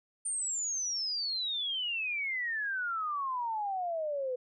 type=exponential sweep; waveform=sine; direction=down; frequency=9080 to 493.9 Hz; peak=-31 dBFS; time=0.25-4.36 s; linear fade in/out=10 ms; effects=none